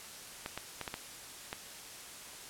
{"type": "clicks", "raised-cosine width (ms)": 0.3, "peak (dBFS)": -21, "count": 6, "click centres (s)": [0.461, 0.576, 0.813, 0.878, 0.941, 1.529], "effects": ["white hiss -48 dBFS RMS until 2.49 s", "low-pass 11000 Hz 12 dB/octave"]}